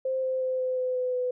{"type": "tone with pitch steps", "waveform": "sine", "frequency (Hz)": [523.3, 519.4, 515.5, 511.6, 507.8, 504, 500.2], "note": ["C5", "C5", "C5", "C5", "B4", "B4", "B4"], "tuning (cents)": [0, -13, -26, -39, 48, 35, 22], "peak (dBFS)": -25, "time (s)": [0.05, 1.31], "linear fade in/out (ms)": 5, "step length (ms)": 180, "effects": []}